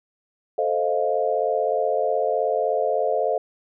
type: chord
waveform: sine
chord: F dominant seventh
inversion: first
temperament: equal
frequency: 440 / 523.3 / 622.3 / 698.5 Hz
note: A4 / C5 / Eb5 / F5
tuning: 0 / 0 / 0 / 0 cents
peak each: -25 dBFS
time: 0.58-3.38 s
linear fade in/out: 5 ms
effects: none